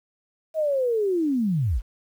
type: linear sweep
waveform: sine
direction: down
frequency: 647 to 34.78 Hz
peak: -20 dBFS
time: 0.54-1.82 s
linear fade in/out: 50 ms
effects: 9-bit